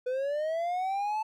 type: linear sweep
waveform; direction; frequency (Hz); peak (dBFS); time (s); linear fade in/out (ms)
triangle; up; 493.9 to 880; -26; 0.06-1.23; 10
effects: none